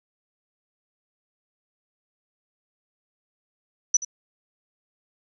sine tone with echo, 5940 Hz, F#8, 6 cents sharp, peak -14 dBFS, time 3.94-3.97 s, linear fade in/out 5 ms, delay 79 ms, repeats 1, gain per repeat -15 dB, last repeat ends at 4.049 s, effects none

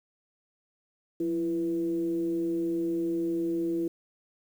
sine tone with frequency modulation, 334.6 Hz, E4, 26 cents sharp, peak -26 dBFS, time 1.2-3.88 s, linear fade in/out 5 ms, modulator 157 Hz, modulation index 0.39, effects 9-bit

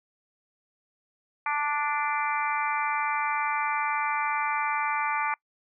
harmonic tone, 293.7 Hz, D4, in tune, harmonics 3 / 4 / 5 / 6 / 7 / 8, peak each -29 / -30 / -35 / -38 / -34 / -34 dBFS, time 1.46-5.34 s, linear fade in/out 2 ms, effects noise-tail reverb RT60 0.1 s tail -25 dB re dry

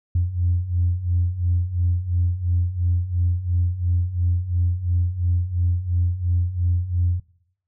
sine beating tone pair, 86.2 / 89.1 Hz, F2 / F2, -22 / +35 cents, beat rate 2.9 Hz, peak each -23 / -19 dBFS, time 0.15-7.2 s, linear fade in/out 5 ms, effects noise-tail reverb RT60 0.7 s tail -19 dB re dry + tanh soft clip ceiling -11 dBFS

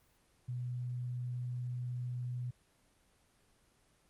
sine tone, 123.47 Hz, B2, in tune, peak -36 dBFS, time 0.48-2.51 s, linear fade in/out 10 ms, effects pink hiss -70 dBFS RMS until 4.09 s + Opus 24 kbps

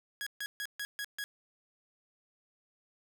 sawtooth tone bursts, 1661.2 Hz, G#6, in tune, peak -32 dBFS, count 6, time 0.21-1.24 s, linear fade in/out 0 ms, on 55 ms, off 140 ms, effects none

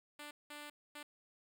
5% pulse tone bursts at uneven times, 294.8 Hz, D4, 7 cents sharp, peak -36 dBFS, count 3, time 0.19-0.31 / 0.5-0.7 / 0.95-1.03 s, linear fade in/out 5 ms, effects none

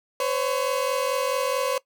30% pulse tone pair together, 509.8 / 554.4 Hz, C5 / C#5, -45 / 0 cents, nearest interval minor second, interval 145 cents, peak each -23 / -23 dBFS, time 0.2-1.78 s, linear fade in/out 2 ms, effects noise-tail reverb RT60 0.1 s tail -20 dB re dry

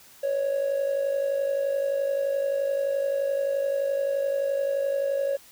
triangle tone with amplitude modulation, 554.4 Hz, C#5, in tune, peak -17 dBFS, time 0.23-5.37 s, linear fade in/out 10 ms, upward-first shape sine, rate 51.6 Hz, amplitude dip 70%, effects tanh soft clip ceiling -17 dBFS + white hiss -52 dBFS RMS until 5.51 s

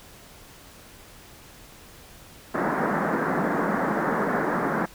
pink band-pass noise, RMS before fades -25 dBFS, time 2.54-4.86 s, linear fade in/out 10 ms, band 160 to 1800 Hz, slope 48 dB/octave, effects pink hiss -48 dBFS RMS until 4.94 s

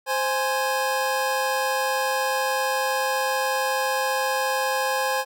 25% pulse tone pair together, 523.2 / 830.6 Hz, C5 / G#5, 0 / 0 cents, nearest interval minor sixth, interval 800 cents, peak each -21 dBFS, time 0.06-5.25 s, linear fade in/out 50 ms, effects none

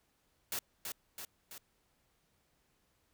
white noise with echo, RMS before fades -37 dBFS, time 0.52-0.59 s, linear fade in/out 2 ms, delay 330 ms, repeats 3, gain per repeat -4 dB, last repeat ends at 1.58 s, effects pink hiss -75 dBFS RMS until 3.13 s

